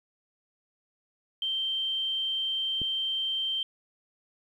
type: tone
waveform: sine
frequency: 3135 Hz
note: G7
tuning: 1 cent flat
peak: -27 dBFS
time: 1.42-3.63 s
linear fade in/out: 2 ms
type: click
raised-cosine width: 3 ms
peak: -25 dBFS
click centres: 2.817 s
effects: 10-bit